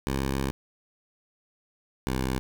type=tone pair in turn; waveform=10% pulse; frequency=67.4 / 64.91 Hz; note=C#2 / C2; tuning=-48 / -13 cents; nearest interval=minor second; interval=65 cents; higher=first; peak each=-18 dBFS; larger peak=neither; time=0.07-0.51 / 2.07-2.39 s; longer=first; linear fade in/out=0 ms; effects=none